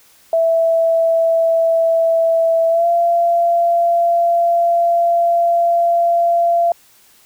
sine tone with pitch glide, 659.3 to 684.9 Hz, E5 to F5, 0 to -34 cents, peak -11 dBFS, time 0.33-6.72 s, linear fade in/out 2 ms, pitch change +66 cents, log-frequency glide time 2.69-2.87 s, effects white hiss -50 dBFS RMS until 7.25 s

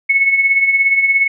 sine tone with tremolo, 2200 Hz, C#7, 14 cents flat, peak -7 dBFS, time 0.09-1.28 s, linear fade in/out 10 ms, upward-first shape triangle, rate 17 Hz, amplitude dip 65%, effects none

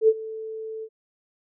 sine tone with ADSR envelope, 440.8 Hz, A4, 3 cents sharp, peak -11 dBFS, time 0.01-0.89 s, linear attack 72 ms, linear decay 48 ms, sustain -20 dB, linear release 58 ms, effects none

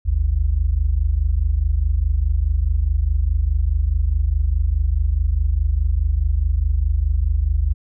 sine tone pair together, 51.11 / 75.9 Hz, G#1 / D#2, -27 / -42 cents, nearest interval perfect fifth, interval 685 cents, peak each -18 dBFS, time 0.05-7.74 s, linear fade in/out 20 ms, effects none

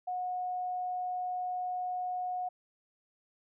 sine tone, 728 Hz, F#5, 28 cents flat, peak -32 dBFS, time 0.07-2.49 s, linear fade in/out 10 ms, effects none

